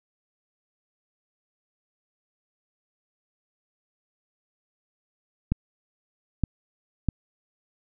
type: clicks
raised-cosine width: 5 ms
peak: -10 dBFS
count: 3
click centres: 5.52 / 6.437 / 7.087 s
effects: none